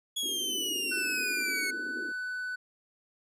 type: exponential sweep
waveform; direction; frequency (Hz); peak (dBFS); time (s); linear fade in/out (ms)
sawtooth; down; 3372 to 2181; -27; 0.16-1.71; 10
type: band-pass noise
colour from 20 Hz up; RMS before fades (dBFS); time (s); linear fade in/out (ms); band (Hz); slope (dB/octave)
white; -43; 0.23-2.12; 2; 250 to 410; 48
type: tone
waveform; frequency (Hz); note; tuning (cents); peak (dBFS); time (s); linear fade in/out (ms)
triangle; 1496; F#6; +19; -31; 0.91-2.56; 10
effects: resampled to 32000 Hz